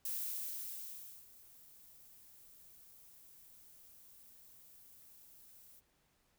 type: noise with ADSR envelope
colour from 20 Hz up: violet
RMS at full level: -39 dBFS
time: 0.05-5.81 s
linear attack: 4 ms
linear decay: 1200 ms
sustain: -21 dB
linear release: 28 ms
effects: pink hiss -75 dBFS RMS until 6.38 s